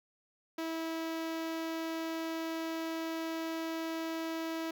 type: tone with notch filter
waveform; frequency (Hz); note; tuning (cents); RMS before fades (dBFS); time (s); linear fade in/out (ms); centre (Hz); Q
sawtooth; 325.5; E4; -22; -37; 0.58-4.71; 5; 8800; 1.3
effects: none

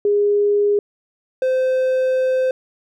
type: tone pair in turn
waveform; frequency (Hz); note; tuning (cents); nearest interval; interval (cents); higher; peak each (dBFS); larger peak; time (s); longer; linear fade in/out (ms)
sine / triangle; 410.4 / 517.1; G#4 / C5; -21 / -20; major third; 401; second; -13; neither; 0.05-0.79 / 1.42-2.51; second; 2
effects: none

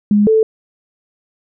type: tone pair in turn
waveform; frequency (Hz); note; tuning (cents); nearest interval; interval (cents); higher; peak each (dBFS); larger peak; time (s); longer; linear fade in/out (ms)
sine; 207 / 440.1; G#3 / A4; -5 / 0; octave + minor second; 1305; second; -8; neither; 0.11-0.27 / 0.27-0.43; neither; 2
effects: none

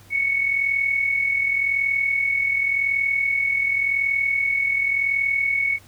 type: tone with amplitude modulation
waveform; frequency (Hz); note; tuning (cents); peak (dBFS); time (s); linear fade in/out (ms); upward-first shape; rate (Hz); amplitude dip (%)
sine; 2217; C#7; 0; -16; 0.1-5.79; 50; sine; 40.9; 55
effects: added 98 Hz sine -49 dBFS peak until 5.87 s + pink hiss -51 dBFS RMS until 5.87 s

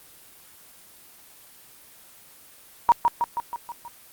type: tone with echo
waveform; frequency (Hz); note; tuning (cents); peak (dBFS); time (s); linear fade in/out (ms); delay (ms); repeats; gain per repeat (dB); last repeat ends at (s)
sine; 947; A#5; +27; -11; 2.89-2.92; 0; 160; 6; -4; 3.88
effects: white hiss -50 dBFS RMS until 4.12 s + Opus 24 kbps

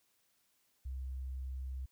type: tone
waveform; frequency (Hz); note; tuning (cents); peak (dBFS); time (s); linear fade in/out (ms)
sine; 65.41; C2; 0; -37; 0.85-1.86; 10
effects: tanh soft clip ceiling -34 dBFS + white hiss -75 dBFS RMS until 1.91 s

